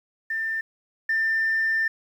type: tone pair in turn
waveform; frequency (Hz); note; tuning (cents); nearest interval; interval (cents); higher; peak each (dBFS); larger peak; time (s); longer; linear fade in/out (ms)
sine; 1791 / 1791; A6 / A6; +30 / +30; unison; 0; neither; -24 / -19; second; 0.3-0.61 / 1.09-1.88; second; 5
effects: tanh soft clip ceiling -17 dBFS + 9-bit